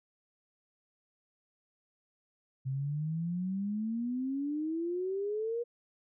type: exponential sweep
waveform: sine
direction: up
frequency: 130 to 481 Hz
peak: -31 dBFS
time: 2.65-5.64 s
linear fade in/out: 20 ms
effects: none